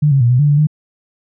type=tone with pitch steps; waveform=sine; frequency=149 / 137.1 / 119.5 / 124.9 / 146.8 / 145.1 / 151.7 Hz; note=D3 / C#3 / A#2 / B2 / D3 / D3 / D#3; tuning=+25 / -19 / +43 / +20 / 0 / -21 / -44 cents; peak=-8 dBFS; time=0.02-0.671 s; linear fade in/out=10 ms; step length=93 ms; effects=none